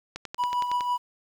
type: click train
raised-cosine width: 0.2 ms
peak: -17 dBFS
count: 8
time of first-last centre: 0.16-0.808 s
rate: 10.8 Hz
type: tone with tremolo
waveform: triangle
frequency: 981 Hz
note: B5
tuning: 12 cents flat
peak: -20 dBFS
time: 0.38-0.98 s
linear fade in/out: 20 ms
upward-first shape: triangle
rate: 6 Hz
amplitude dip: 55%
effects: 9-bit